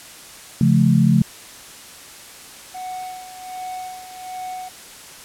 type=chord; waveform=sine; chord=Db augmented; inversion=none; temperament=just; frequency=138.59 / 173.24 / 216.5 Hz; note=Db3 / F3 / A3; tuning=0 / -14 / -28 cents; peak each=-16 dBFS; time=0.61-1.22 s; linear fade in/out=2 ms
type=tone with tremolo; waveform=triangle; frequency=740 Hz; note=F#5; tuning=in tune; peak=-25 dBFS; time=2.74-4.69 s; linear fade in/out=10 ms; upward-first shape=sine; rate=1.3 Hz; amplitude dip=70%
effects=white hiss -40 dBFS RMS until 5.24 s + low-pass 11000 Hz 12 dB/octave